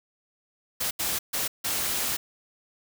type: noise bursts at uneven times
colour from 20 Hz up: white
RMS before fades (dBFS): -28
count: 4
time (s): 0.8-0.91 / 0.99-1.19 / 1.33-1.48 / 1.64-2.17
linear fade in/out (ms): 10
effects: none